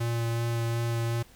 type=tone with vibrato; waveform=square; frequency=116.54 Hz; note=A#2; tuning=in tune; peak=-27 dBFS; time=0-1.23 s; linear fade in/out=10 ms; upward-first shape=sine; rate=2.7 Hz; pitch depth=11 cents each way; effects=added 52 Hz sine -60 dBFS peak until 1.35 s + pink hiss -56 dBFS RMS until 1.35 s